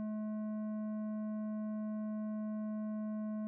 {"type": "tone with tanh clipping", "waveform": "sine", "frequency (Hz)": 214.2, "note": "A3", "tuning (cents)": -46, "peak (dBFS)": -38, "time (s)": [0, 3.47], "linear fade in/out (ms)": 0, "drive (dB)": 10, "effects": []}